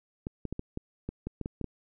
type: clicks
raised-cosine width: 3 ms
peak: -21 dBFS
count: 11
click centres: 0.269 / 0.453 / 0.526 / 0.594 / 0.774 / 1.09 / 1.27 / 1.413 / 1.459 / 1.613 / 1.643 s
effects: none